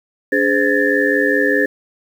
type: tone cluster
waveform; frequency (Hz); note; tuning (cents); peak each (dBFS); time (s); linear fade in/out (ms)
sine; 287.7 / 417.3 / 516 / 1713 / 1798; D4 / G#4 / C5 / A6 / A6; -36 / +8 / -24 / -47 / +37; -19; 0.32-1.66; 5
effects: 7-bit